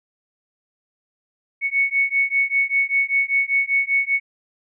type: beating tone pair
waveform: sine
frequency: 2214 / 2219.1 Hz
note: C#7 / C#7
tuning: -3 / +1 cents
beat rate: 5.1 Hz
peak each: -20 dBFS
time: 1.61-4.2 s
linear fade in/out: 50 ms
effects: none